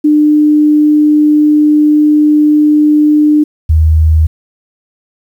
sine tone pair in turn, 300.3 / 78.99 Hz, D4 / D#2, +39 / +27 cents, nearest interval octave + major seventh, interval 2312 cents, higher first, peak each -4 dBFS, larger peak neither, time 0.04-3.44 / 3.69-4.27 s, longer first, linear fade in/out 10 ms, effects 7-bit

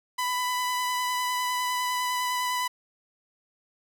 sawtooth tone with vibrato, 996 Hz, B5, 14 cents sharp, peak -22 dBFS, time 0.18-2.68 s, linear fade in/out 10 ms, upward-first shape sine, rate 9.9 Hz, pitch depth 12 cents each way, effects none

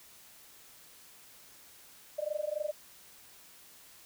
sine tone with amplitude modulation, 603 Hz, D5, 46 cents sharp, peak -28 dBFS, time 2.18-2.72 s, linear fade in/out 10 ms, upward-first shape sine, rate 23.7 Hz, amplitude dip 95%, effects white hiss -56 dBFS RMS until 4.05 s

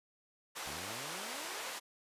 pink band-pass noise, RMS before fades -43 dBFS, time 0.55-1.8 s, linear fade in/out 20 ms, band 650 to 11000 Hz, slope 12 dB/octave
10% pulse exponential sweep, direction up, 65.41 to 554.4 Hz, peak -40 dBFS, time 0.66-1.71 s, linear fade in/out 5 ms
effects resampled to 32000 Hz

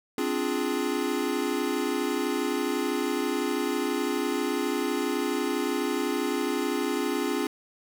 square chord, D half-diminished seventh, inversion third, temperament equal, 261.6 / 293.7 / 349.2 / 415.3 Hz, C4 / D4 / F4 / Ab4, 0 / 0 / 0 / 0 cents, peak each -32 dBFS, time 0.18-7.47 s, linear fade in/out 2 ms, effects none

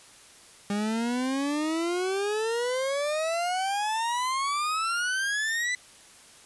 40% pulse exponential sweep, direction up, 200.9 to 2009 Hz, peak -25 dBFS, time 0.7-5.75 s, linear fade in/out 2 ms, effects white hiss -52 dBFS RMS until 6.45 s + resampled to 24000 Hz

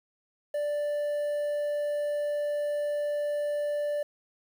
triangle tone with quantisation, 587.3 Hz, D5, in tune, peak -25 dBFS, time 0.54-4.03 s, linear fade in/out 5 ms, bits 9, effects none

